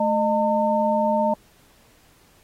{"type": "tone cluster", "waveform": "sine", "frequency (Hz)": [217.5, 613, 904], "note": ["A3", "D#5", "A5"], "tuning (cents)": [-20, -26, 47], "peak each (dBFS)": [-24, -21, -22], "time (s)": [0, 1.34], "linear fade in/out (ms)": 5, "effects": ["pink hiss -57 dBFS RMS until 2.43 s", "AAC 48 kbps"]}